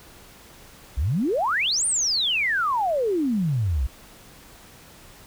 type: exponential two-way sweep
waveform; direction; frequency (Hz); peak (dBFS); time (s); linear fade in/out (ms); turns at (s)
sine; up then down; 58 to 9397 to 58; -20; 0.97-3.87; 10; 1.86
effects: pink hiss -48 dBFS RMS until 5.26 s

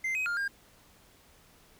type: tone with pitch steps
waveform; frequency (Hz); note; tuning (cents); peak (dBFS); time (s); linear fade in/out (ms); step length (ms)
triangle; 2081 / 2526 / 1406 / 1609; C7 / D#7 / F6 / G6; -10 / +26 / +11 / +45; -27; 0.04-0.48; 5; 110
effects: pink hiss -60 dBFS RMS until 1.79 s

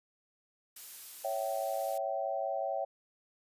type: noise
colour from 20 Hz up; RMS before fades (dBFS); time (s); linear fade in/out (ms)
blue; -46; 0.76-1.98; 5
type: chord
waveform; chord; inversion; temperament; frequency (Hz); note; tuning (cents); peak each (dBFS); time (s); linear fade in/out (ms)
sine; C# diminished; none; equal with one note detuned; 554.4 / 659.3 / 770.1; C#5 / E5 / G5; 0 / 0 / -31; -36; 1.24-2.85; 10
effects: resampled to 32000 Hz

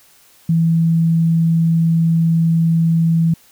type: tone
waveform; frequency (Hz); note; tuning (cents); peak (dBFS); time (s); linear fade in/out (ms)
sine; 164.81; E3; 0; -11; 0.49-3.34; 5
effects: white hiss -50 dBFS RMS until 3.51 s

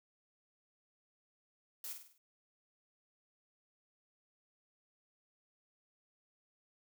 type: noise with echo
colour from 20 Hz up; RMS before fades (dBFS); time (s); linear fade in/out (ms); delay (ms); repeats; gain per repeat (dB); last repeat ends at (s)
blue; -44; 1.84-1.93; 2; 50; 5; -6; 2.18
effects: none

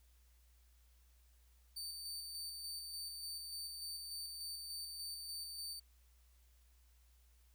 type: tone with tremolo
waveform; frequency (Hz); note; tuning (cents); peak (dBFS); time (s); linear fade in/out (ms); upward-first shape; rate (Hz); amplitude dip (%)
sawtooth; 4579; D8; -45; -40; 1.76-5.8; 10; square; 3.4; 30
effects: added 60 Hz sine -65 dBFS peak until 7.54 s + white hiss -75 dBFS RMS until 7.54 s

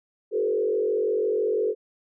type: tone with frequency modulation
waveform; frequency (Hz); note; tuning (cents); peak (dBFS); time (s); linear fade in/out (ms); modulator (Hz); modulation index
sine; 435.9; A4; -16; -21; 0.31-1.75; 50; 46; 1.2
effects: none

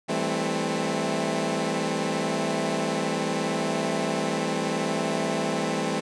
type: chord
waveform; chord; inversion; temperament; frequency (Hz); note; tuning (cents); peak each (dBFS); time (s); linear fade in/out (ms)
15% pulse; A minor seventh; second; equal with one note detuned; 164.81 / 199.31 / 220 / 261.6; E3 / G3 / A3 / C4; 0 / +29 / 0 / 0; -24; 0.08-6.01; 20
effects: resampled to 22050 Hz

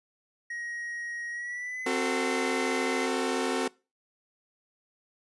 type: tone with pitch glide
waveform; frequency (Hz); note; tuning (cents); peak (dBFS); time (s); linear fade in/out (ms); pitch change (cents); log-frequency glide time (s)
triangle; 1889 to 2060; A#6 to C7; +22 to -28; -32; 0.5-3.06; 5; +150; 1.31-1.96
type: chord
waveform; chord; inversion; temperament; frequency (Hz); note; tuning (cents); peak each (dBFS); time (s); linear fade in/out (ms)
sawtooth; F# diminished; second; equal with one note detuned; 261.6 / 370 / 449.5; C4 / F#4 / A4; 0 / 0 / +37; -27; 1.86-3.68; 5
effects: noise-tail reverb RT60 0.3 s tail -23 dB re dry + resampled to 24000 Hz

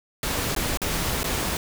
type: noise with dropouts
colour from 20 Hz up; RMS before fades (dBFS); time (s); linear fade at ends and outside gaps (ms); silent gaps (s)
pink; -26; 0.23-1.57; 1; 0.55-0.563 / 0.773-0.817 / 1.232-1.242
effects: none

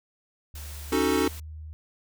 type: tone with pitch glide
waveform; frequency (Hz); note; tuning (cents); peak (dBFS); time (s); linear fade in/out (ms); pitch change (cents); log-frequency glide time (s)
sine; 73.42 to 77.7; D2 to D#2; 0 to -2; -37; 0.54-1.73; 0; +98; 0.96-1.09
type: noise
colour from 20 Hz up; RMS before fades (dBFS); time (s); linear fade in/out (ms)
white; -44; 0.55-1.4; 5
type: chord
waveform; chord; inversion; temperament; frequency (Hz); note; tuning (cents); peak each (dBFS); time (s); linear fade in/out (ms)
square; D# half-diminished seventh; third; equal; 277.2 / 311.1 / 370 / 440; C#4 / D#4 / F#4 / A4; 0 / 0 / 0 / 0; -28; 0.92-1.28; 5
effects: none

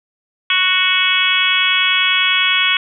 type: harmonic tone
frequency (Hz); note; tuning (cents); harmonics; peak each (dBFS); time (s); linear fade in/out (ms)
370; F#4; 0; 3 / 4 / 5 / 6 / 7 / 8 / 9; -23 / -21 / -25 / -18 / -19 / -21 / -17; 0.5-2.77; 2
effects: none

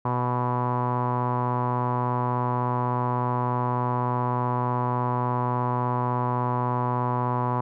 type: tone with low-pass filter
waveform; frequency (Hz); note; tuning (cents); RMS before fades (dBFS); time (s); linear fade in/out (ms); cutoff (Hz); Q
sawtooth; 123.47; B2; 0; -25; 0.05-7.61; 5; 1000; 6.7
effects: none

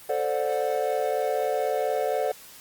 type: chord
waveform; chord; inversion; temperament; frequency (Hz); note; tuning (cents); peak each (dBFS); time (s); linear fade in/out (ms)
triangle; D dominant seventh; second; equal with one note detuned; 440 / 523.3 / 587.3 / 731.5; A4 / C5 / D5 / F#5; 0 / 0 / 0 / -20; -27; 0.09-2.32; 5
effects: white hiss -47 dBFS RMS until 2.6 s + Opus 32 kbps

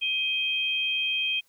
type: tone pair together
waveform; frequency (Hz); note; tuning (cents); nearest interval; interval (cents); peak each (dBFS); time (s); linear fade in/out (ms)
sine; 2518 / 3187; D#7 / G7; +20 / +28; major third; 408; -27; 0.01-1.41; 20
effects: white hiss -66 dBFS RMS until 1.48 s

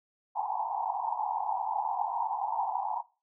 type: band-pass noise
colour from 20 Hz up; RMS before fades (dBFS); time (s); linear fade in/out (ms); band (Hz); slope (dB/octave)
pink; -32; 0.35-3.02; 20; 750 to 970; 96
effects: noise-tail reverb RT60 0.3 s tail -18 dB re dry

